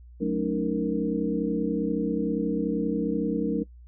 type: tone cluster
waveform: sine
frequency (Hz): 184 / 218.5 / 280.8 / 311.2 / 465.8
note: F#3 / A3 / C#4 / D#4 / A#4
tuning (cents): -9 / -12 / +22 / 0 / -1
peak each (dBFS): -30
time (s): 0.2-3.64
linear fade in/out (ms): 20
effects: noise-tail reverb RT60 0.1 s tail -21 dB re dry + added 60 Hz sine -45 dBFS peak until 3.87 s